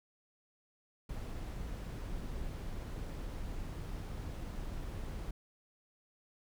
brown noise, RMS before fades -41 dBFS, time 1.09-5.31 s, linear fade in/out 5 ms, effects none

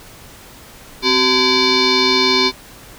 sine tone with frequency modulation, 2304 Hz, D7, 34 cents flat, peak -11 dBFS, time 1.02-2.52 s, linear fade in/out 50 ms, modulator 641 Hz, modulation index 4.1, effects pink hiss -40 dBFS RMS until 2.98 s

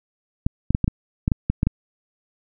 clicks, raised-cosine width 5 ms, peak -6 dBFS, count 10, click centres 0.465 / 0.706 / 0.749 / 0.843 / 0.879 / 1.279 / 1.318 / 1.5 / 1.631 / 1.67 s, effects none

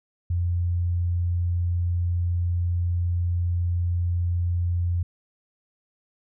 sine tone, 87.31 Hz, F2, in tune, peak -21 dBFS, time 0.3-5.03 s, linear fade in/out 5 ms, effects none

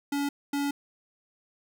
square tone pair in turn, 284 / 284 Hz, C#4 / C#4, +42 / +42 cents, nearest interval unison, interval 0 cents, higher neither, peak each -27 dBFS, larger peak neither, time 0.12-0.29 / 0.53-0.71 s, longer second, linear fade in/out 5 ms, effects none

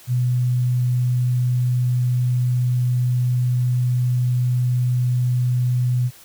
sine tone, 124.2 Hz, B2, 10 cents sharp, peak -16 dBFS, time 0.07-6.11 s, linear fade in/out 50 ms, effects white hiss -46 dBFS RMS until 6.24 s

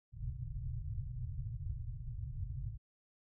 white low-pass noise, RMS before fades -41 dBFS, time 0.12-2.78 s, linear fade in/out 50 ms, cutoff 140 Hz, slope 96 dB/octave, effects none

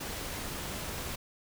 pink noise, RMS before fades -38 dBFS, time 0-1.16 s, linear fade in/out 10 ms, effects none

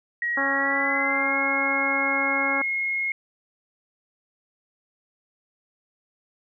sine tone with pitch glide, 1900 to 2157 Hz, A#6 to C#7, +33 to -48 cents, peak -23 dBFS, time 0.22-3.12 s, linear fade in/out 2 ms, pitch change +219 cents, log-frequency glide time 0.51-1.36 s
harmonic tone, 275.7 Hz, C#4, 9 cents flat, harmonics 1 / 2 / 3 / 4 / 5 / 6, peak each -31 / -31 / -31 / -31 / -31 / -31 dBFS, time 0.37-2.62 s, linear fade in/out 5 ms
effects none

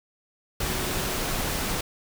sine tone in noise, 370 Hz, F#4, in tune, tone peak -37 dBFS, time 0.61-1.18 s, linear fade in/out 5 ms, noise pink, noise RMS -28 dBFS, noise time 0.6-1.81 s, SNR -12 dB, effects none

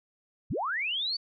sine linear sweep, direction up, 46.25 to 4608 Hz, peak -28 dBFS, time 0.5-1.17 s, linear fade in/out 10 ms, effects none

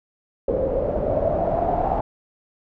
pink noise with low-pass filter sweep, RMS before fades -22 dBFS, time 0.48-2.01 s, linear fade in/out 5 ms, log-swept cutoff 510 to 770 Hz, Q 8.1, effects none

